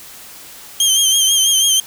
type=tone with vibrato; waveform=20% pulse; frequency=3168 Hz; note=G7; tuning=18 cents sharp; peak=-5 dBFS; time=0.8-1.8 s; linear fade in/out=2 ms; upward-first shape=triangle; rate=6.1 Hz; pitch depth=62 cents each way; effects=white hiss -37 dBFS RMS until 1.86 s